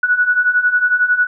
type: beating tone pair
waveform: sine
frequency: 1465 / 1476 Hz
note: F#6 / F#6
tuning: -18 / -5 cents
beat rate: 11 Hz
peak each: -17 / -13 dBFS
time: 0.03-1.27 s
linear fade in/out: 5 ms
effects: none